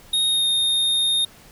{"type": "tone with pitch glide", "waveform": "square", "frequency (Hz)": [3729, 3684], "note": ["A#7", "A#7"], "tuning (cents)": [0, -21], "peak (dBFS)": -18, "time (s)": [0.13, 1.25], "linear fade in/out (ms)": 5, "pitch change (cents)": -21, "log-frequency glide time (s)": [0.28, 0.47], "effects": ["pink hiss -48 dBFS RMS until 1.51 s"]}